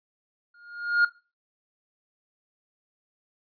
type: tone with exponential growth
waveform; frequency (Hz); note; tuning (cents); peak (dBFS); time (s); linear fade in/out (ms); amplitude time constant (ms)
triangle; 1421; F6; +30; -13; 0.54-1.05; 5; 110
effects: noise-tail reverb RT60 0.3 s tail -18 dB re dry + resampled to 11025 Hz